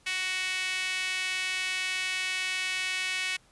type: tone with high-pass filter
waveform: sawtooth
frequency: 371.6 Hz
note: F#4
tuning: 7 cents sharp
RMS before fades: -31 dBFS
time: 0.06-3.37 s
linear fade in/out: 10 ms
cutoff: 2300 Hz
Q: 2.9
effects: pink hiss -62 dBFS RMS until 3.51 s + resampled to 24000 Hz